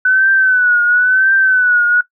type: tone with vibrato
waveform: sine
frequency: 1500 Hz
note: F#6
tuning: 23 cents sharp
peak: -8 dBFS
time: 0.05-2.01 s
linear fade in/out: 5 ms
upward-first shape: triangle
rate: 0.97 Hz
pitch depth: 86 cents each way
effects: noise-tail reverb RT60 0.1 s tail -17 dB re dry